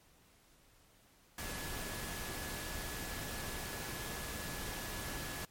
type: tone in noise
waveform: sine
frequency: 1700 Hz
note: G#6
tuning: 40 cents sharp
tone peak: -50 dBFS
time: 1.38-5.45 s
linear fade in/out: 2 ms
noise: pink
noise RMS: -42 dBFS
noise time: 1.38-5.45 s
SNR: -11 dB
effects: pink hiss -66 dBFS RMS until 5.5 s + MP3 64 kbps